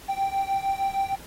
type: beating tone pair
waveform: triangle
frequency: 780 / 786.5 Hz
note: G5 / G5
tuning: -9 / +6 cents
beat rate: 6.5 Hz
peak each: -24 / -25 dBFS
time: 0.08-1.16 s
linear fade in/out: 20 ms
effects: pink hiss -46 dBFS RMS until 1.26 s + AAC 48 kbps